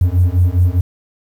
triangle beating tone pair, 86.9 / 91.8 Hz, F2 / F#2, -8 / -13 cents, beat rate 4.9 Hz, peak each -10 dBFS, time 0.01-0.81 s, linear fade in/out 5 ms, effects tanh soft clip ceiling -4 dBFS + 7-bit

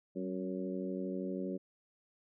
harmonic tone with a mistuned harmonic, 92.6 Hz, F#2, 2 cents sharp, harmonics 2 / 3 / 4 / 5 / 6, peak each -39 / -41 / -41 / -46 / -45 dBFS, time 0.15-1.58 s, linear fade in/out 20 ms, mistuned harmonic 2, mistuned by +45 cents, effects none

